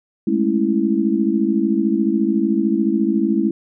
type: chord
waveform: sine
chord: A major seventh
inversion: third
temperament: just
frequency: 206.2 / 220 / 275 / 330 Hz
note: G#3 / A3 / C#4 / E4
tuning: -12 / 0 / -14 / +2 cents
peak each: -20 / -21 / -22 / -19 dBFS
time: 0.27-3.51 s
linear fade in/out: 5 ms
effects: none